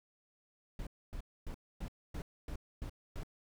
brown noise bursts, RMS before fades -41 dBFS, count 8, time 0.79-3.234 s, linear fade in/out 2 ms, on 78 ms, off 260 ms, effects none

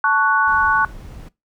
sine chord, F# minor, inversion first, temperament equal with one note detuned, 880 / 1117.1 / 1480 Hz, A5 / C#6 / F#6, 0 / +13 / 0 cents, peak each -20 / -17 / -16 dBFS, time 0.04-0.85 s, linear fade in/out 2 ms
brown noise, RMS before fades -36 dBFS, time 0.47-1.29 s, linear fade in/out 10 ms
effects noise-tail reverb RT60 0.2 s tail -20 dB re dry

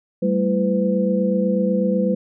sine tone cluster, 193.9 / 222 / 333.3 / 504 Hz, G3 / A3 / E4 / B4, -19 / +16 / +19 / +35 cents, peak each -19 / -24 / -28 / -21 dBFS, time 0.22-2.15 s, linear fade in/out 10 ms, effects none

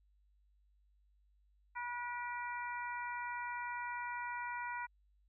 harmonic tone with a mistuned harmonic, 484.9 Hz, B4, 32 cents flat, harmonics 2 / 3 / 4 / 5, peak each -41 / -45 / -47 / -49 dBFS, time 1.75-4.87 s, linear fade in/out 20 ms, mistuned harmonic 5, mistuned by -49 cents, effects added 50 Hz sine -68 dBFS peak until 5.28 s

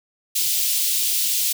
white high-pass noise, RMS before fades -21 dBFS, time 0.35-1.53 s, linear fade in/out 10 ms, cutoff 2900 Hz, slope 24 dB/octave, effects none

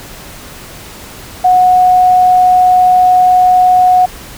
sine tone, 732 Hz, F#5, 19 cents flat, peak -4 dBFS, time 1.44-4.06 s, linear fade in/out 10 ms, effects pink hiss -31 dBFS RMS until 4.37 s

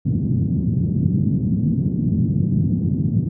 pink band-pass noise, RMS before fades -19 dBFS, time 0.05-3.29 s, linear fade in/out 10 ms, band 110 to 220 Hz, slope 24 dB/octave, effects none

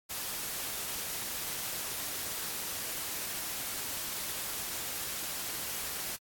white noise, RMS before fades -37 dBFS, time 0.09-6.17 s, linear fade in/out 20 ms, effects AAC 64 kbps

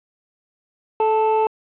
triangle tone pair together, 435.6 / 880 Hz, A4 / A5, -17 / 0 cents, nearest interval octave, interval 1217 cents, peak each -16 dBFS, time 1-1.47 s, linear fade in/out 2 ms, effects resampled to 8000 Hz + 8-bit

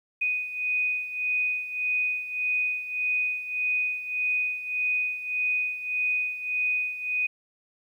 sine beating tone pair, 2489 / 2490.7 Hz, D#7 / D#7, 0 / +1 cents, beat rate 1.7 Hz, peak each -26 / -31 dBFS, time 0.21-7.27 s, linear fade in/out 10 ms, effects 10-bit

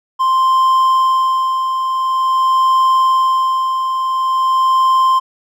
triangle tone with tremolo, 1046.5 Hz, C6, in tune, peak -7 dBFS, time 0.19-5.2 s, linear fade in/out 20 ms, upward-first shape sine, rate 0.47 Hz, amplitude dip 50%, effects none

